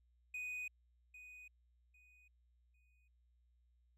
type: tone with echo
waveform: triangle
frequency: 2489 Hz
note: D#7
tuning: in tune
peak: -40 dBFS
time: 0.34-0.68 s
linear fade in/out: 5 ms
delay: 800 ms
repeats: 3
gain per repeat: -12 dB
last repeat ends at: 3.08 s
effects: added 60 Hz sine -70 dBFS peak until 3.97 s